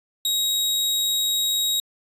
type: tone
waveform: sawtooth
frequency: 3799 Hz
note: A#7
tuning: 32 cents sharp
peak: -17 dBFS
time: 0.25-1.8 s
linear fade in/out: 2 ms
effects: resampled to 32000 Hz